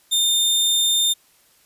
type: tone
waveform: sawtooth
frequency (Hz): 3621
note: A7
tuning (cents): +49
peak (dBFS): -13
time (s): 0.11-1.14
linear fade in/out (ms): 20
effects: white hiss -57 dBFS RMS until 1.65 s + resampled to 32000 Hz